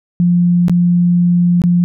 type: tone with dropouts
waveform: sine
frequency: 175.2 Hz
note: F3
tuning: 6 cents sharp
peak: -8 dBFS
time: 0.2-1.84 s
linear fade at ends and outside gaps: 0 ms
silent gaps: 0.683-0.696 / 1.618-1.638 s
effects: none